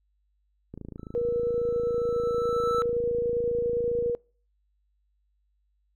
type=click train; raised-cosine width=3 ms; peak=-26 dBFS; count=93; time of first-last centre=0.74-4.098 s; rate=27.4 Hz
type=tone with exponential growth; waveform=triangle; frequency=1318.5 Hz; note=E6; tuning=in tune; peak=-23 dBFS; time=0.98-2.82 s; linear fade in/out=0 ms; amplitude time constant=400 ms
type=tone with tremolo; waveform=sine; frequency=477.5 Hz; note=A#4; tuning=42 cents sharp; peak=-23 dBFS; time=1.15-4.15 s; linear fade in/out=0 ms; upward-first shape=triangle; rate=10 Hz; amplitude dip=25%
effects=noise-tail reverb RT60 0.4 s tail -26 dB re dry + added 50 Hz sine -68 dBFS peak until 5.95 s